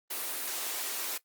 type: high-pass noise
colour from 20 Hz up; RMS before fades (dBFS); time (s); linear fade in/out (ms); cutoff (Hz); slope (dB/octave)
white; -35; 0.1-1.18; 10; 260; 48
effects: noise-tail reverb RT60 0.1 s tail -17 dB re dry + Opus 32 kbps